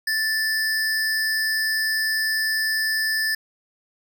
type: tone pair together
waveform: square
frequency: 1760 / 4975 Hz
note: A6 / D#8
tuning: 0 / -1 cents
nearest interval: octave + tritone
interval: 1799 cents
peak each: -22 / -29 dBFS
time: 0.07-3.35 s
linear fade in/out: 5 ms
effects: none

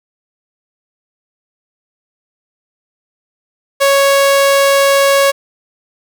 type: tone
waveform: sawtooth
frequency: 554.4 Hz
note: C#5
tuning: in tune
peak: -4 dBFS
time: 3.8-5.32 s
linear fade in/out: 20 ms
effects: none

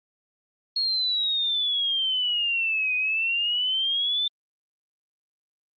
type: exponential two-way sweep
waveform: sine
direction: down then up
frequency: 4310 to 2485 to 3565 Hz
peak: -22 dBFS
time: 0.76-4.28 s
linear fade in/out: 5 ms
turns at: 2.95 s
effects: Opus 48 kbps

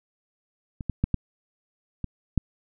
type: clicks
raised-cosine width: 5 ms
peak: -21 / -14 / -9 / -10 / -17 / -8 dBFS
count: 6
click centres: 0.808 / 0.897 / 1.04 / 1.143 / 2.043 / 2.377 s
effects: none

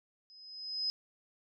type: tone with level ramp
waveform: sine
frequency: 5060 Hz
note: D#8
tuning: 28 cents sharp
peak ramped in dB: -55 to -29 dBFS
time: 0.3-0.9 s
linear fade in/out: 0 ms
effects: none

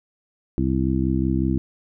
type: harmonic tone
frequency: 65.41 Hz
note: C2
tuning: in tune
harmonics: 1 / 2 / 3 / 4 / 5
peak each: -25 / -25 / -25 / -25 / -25 dBFS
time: 0.58-1.58 s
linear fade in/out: 0 ms
effects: none

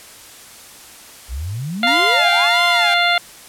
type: exponential sweep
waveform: sine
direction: up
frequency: 55.4 to 1244.5 Hz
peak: -22 dBFS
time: 1.28-2.49 s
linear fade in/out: 50 ms
type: harmonic tone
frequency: 698.5 Hz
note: F5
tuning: in tune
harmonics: 1 / 2 / 3 / 4 / 5 / 6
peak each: -18 / -19 / -18 / -24 / -20 / -25 dBFS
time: 1.83-3.18 s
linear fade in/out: 2 ms
type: tone with vibrato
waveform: sawtooth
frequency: 898 Hz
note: A5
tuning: 35 cents sharp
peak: -18 dBFS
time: 1.87-2.94 s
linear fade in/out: 2 ms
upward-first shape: sine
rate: 1.6 Hz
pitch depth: 250 cents each way
effects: white hiss -40 dBFS RMS until 3.48 s + low-pass 12000 Hz 12 dB/octave

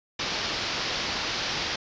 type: low-pass noise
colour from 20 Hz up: white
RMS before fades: -30 dBFS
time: 0.19-1.76 s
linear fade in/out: 5 ms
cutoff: 5500 Hz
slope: 48 dB/octave
effects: resampled to 16000 Hz

